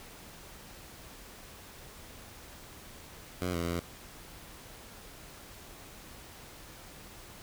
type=tone with pitch steps; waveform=10% pulse; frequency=90.1 / 84.9 / 85.9 Hz; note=F#2 / F2 / F2; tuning=-45 / -48 / -28 cents; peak=-23 dBFS; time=3.41-3.8 s; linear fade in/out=10 ms; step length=130 ms; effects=pink hiss -50 dBFS RMS until 7.42 s